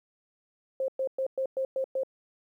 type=tone bursts; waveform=sine; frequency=530 Hz; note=C5; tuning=22 cents sharp; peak=-26 dBFS; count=7; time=0.8-2.034 s; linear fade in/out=2 ms; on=82 ms; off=110 ms; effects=11-bit